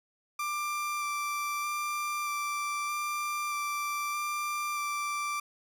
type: tone with vibrato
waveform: 30% pulse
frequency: 1180 Hz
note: D6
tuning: 8 cents sharp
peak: -28 dBFS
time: 0.39-5.4 s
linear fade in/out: 5 ms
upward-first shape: square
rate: 0.8 Hz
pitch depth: 9 cents each way
effects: none